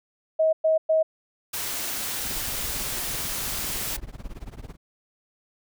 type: tone bursts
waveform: sine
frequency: 636 Hz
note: D#5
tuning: 38 cents sharp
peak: -17 dBFS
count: 3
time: 0.39-1.03 s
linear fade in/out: 10 ms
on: 140 ms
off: 110 ms
type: noise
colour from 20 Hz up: white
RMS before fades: -30 dBFS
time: 1.53-3.97 s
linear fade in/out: 10 ms
type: noise with tremolo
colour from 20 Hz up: brown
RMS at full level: -34 dBFS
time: 2.19-4.77 s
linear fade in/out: 50 ms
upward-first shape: triangle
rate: 18 Hz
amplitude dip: 100%
effects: none